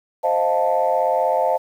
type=chord; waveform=sine; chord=F dominant seventh; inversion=second; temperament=equal; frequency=523.3 / 622.3 / 698.5 / 880 Hz; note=C5 / Eb5 / F5 / A5; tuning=0 / 0 / 0 / 0 cents; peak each=-21 dBFS; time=0.23-1.58 s; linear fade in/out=20 ms; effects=tanh soft clip ceiling -7 dBFS + 8-bit